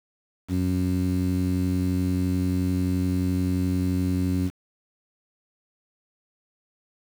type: tone with low-pass filter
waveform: sawtooth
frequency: 91.5 Hz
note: F#2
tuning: 19 cents flat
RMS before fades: -24 dBFS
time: 0.48-4.51 s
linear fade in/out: 50 ms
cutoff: 260 Hz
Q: 3.6
effects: 7-bit